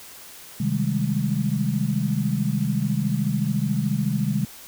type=chord; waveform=sine; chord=Ab major seventh; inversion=first; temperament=equal with one note detuned; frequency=130.81 / 155.56 / 196 / 209.8 Hz; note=C3 / Eb3 / G3 / Ab3; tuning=0 / 0 / 0 / +18 cents; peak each=-26 dBFS; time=0.6-4.45 s; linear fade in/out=5 ms; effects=white hiss -43 dBFS RMS until 4.67 s